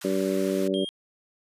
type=high-pass noise; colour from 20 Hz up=pink; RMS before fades=-42 dBFS; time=0.01-0.68 s; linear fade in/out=5 ms; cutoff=1100 Hz; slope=24 dB/octave
type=harmonic tone; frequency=95.8 Hz; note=G2; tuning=39 cents flat; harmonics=2 / 3 / 4 / 5 / 6; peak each=-29 / -29 / -27 / -34 / -30 dBFS; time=0.04-0.85 s; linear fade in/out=10 ms
type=tone; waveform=triangle; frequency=3223 Hz; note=G7; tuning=47 cents sharp; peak=-31 dBFS; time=0.74-0.89 s; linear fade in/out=0 ms
effects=resampled to 32000 Hz